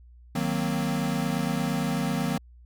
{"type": "chord", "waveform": "square", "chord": "C half-diminished seventh", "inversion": "first", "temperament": "equal", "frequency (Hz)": [155.56, 185, 233.1, 261.6], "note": ["Eb3", "Gb3", "Bb3", "C4"], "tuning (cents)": [0, 0, 0, 0], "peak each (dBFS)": [-31, -31, -31, -33], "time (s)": [0.35, 2.38], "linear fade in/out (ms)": 5, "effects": ["added 60 Hz sine -48 dBFS peak until 2.65 s"]}